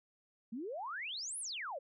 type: exponential two-way sweep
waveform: sine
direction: up then down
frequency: 210 to 11175 to 498.8 Hz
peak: -39 dBFS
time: 0.52-1.79 s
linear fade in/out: 10 ms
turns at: 1.39 s
effects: none